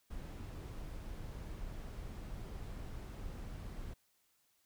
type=noise; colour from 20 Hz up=brown; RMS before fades=-45 dBFS; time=0.1-3.94 s; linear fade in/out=10 ms; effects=white hiss -75 dBFS RMS until 4.65 s